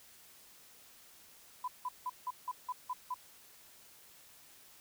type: tone bursts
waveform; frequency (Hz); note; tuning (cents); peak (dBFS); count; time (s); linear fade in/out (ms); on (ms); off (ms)
sine; 1000; B5; +21; -34; 8; 1.64-3.142; 5; 39; 170
effects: white hiss -59 dBFS RMS until 4.8 s